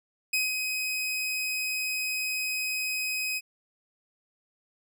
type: tone with ADSR envelope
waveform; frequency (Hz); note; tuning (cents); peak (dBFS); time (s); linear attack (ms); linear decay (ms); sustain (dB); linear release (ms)
sawtooth; 2522; D#7; +23; -20; 0.33-3.41; 7; 180; -5; 39
effects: none